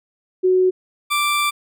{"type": "tone pair in turn", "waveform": ["sine", "20% pulse"], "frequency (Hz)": [370, 1174.7], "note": ["F#4", "D6"], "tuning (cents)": [0, 0], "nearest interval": "octave + minor sixth", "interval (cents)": 2000, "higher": "second", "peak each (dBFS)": -12, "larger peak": "neither", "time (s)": [[0.43, 0.71], [1.1, 1.51]], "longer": "second", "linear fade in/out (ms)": 20, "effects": []}